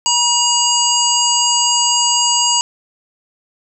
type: harmonic tone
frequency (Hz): 956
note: A#5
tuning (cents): +43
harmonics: 1 / 3 / 5 / 7 / 8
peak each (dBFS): -18 / -18 / -18 / -18 / -19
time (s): 0.06-2.61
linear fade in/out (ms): 0
effects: none